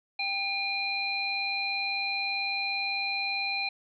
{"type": "tone cluster", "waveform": "sine", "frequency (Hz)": [792, 2415, 4091], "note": ["G5", "D7", "C8"], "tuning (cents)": [18, 48, -40], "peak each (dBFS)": [-36, -30, -33], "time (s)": [0.19, 3.69], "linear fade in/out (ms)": 5, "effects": []}